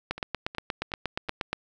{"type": "two click trains", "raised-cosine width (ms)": 0.3, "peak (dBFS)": [-23, -12], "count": [4, 13], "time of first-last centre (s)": [[0.18, 1.287], [0.11, 1.53]], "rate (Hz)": [2.71, 8.45], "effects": []}